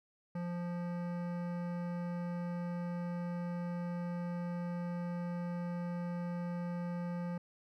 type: tone with hard clipping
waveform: sine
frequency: 174.61 Hz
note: F3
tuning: in tune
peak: -38 dBFS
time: 0.35-7.38 s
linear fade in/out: 5 ms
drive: 16 dB
effects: none